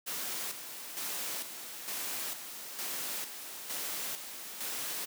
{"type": "noise with tremolo", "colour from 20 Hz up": "white", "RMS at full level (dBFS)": -37, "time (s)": [0.06, 5.06], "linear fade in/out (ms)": 20, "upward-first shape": "square", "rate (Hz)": 1.1, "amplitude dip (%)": 55, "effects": ["high-pass 200 Hz 12 dB/octave"]}